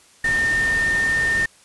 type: tone in noise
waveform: sine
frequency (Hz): 1817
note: A#6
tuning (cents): -45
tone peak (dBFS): -17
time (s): 0.24-1.46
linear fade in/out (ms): 5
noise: pink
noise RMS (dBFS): -30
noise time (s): 0.24-1.46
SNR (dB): +10
effects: white hiss -52 dBFS RMS until 1.64 s + resampled to 24000 Hz